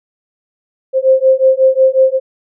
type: beating tone pair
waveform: sine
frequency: 523.3 / 528.8 Hz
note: C5 / C5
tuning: 0 / +18 cents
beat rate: 5.5 Hz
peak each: -10 dBFS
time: 0.93-2.2 s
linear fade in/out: 50 ms
effects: none